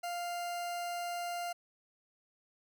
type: tone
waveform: 40% pulse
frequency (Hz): 698.5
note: F5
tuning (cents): 0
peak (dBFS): -35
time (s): 0.03-1.53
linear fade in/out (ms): 10
effects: none